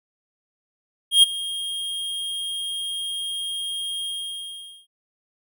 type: tone with ADSR envelope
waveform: square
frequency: 3238 Hz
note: G#7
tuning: 45 cents flat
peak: -9 dBFS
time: 1.11-4.87 s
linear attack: 120 ms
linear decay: 15 ms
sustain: -18 dB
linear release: 820 ms
effects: none